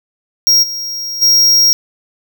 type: tone with level steps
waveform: square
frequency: 5600 Hz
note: F8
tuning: 4 cents sharp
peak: -7 / -20 / -7 dBFS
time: 0.47-1.73 s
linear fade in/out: 0 ms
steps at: 0.62 / 1.21 s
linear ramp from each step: 20 ms
effects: none